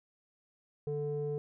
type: tone with low-pass filter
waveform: square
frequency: 146.7 Hz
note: D3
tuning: 2 cents flat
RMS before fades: -35 dBFS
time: 0.87-1.38 s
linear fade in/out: 0 ms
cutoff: 480 Hz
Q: 6.3
effects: none